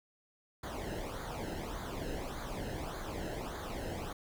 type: noise with flanger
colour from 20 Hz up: brown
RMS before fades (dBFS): -40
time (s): 0.63-4.13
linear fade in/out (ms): 5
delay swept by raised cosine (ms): 0.36 to 0.88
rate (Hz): 1.7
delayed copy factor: -0.75
effects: none